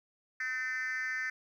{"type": "tone with frequency modulation", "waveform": "sine", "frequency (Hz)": 1793, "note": "A6", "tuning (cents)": 32, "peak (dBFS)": -30, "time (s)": [0.4, 1.3], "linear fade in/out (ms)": 5, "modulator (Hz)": 256, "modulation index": 1.1, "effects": ["tanh soft clip ceiling -31 dBFS", "11-bit"]}